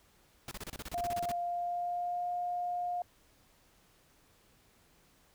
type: noise bursts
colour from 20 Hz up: pink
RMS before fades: -42 dBFS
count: 14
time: 0.48-1.319 s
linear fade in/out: 2 ms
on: 33 ms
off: 29 ms
type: tone with pitch glide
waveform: sine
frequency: 698.5 to 709.5 Hz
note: F5 to F5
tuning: 0 to +27 cents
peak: -32 dBFS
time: 0.94-3.02 s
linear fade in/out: 2 ms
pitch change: +27 cents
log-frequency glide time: 1.39-2.29 s
effects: pink hiss -66 dBFS RMS until 5.34 s